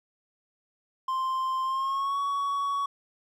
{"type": "tone with pitch glide", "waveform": "triangle", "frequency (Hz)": [1047, 1122.1], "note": ["C6", "C#6"], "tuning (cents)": [1, 21], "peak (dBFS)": -24, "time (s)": [1.08, 2.86], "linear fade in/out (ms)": 5, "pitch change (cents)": 120, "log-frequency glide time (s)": [1.64, 2.19], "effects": []}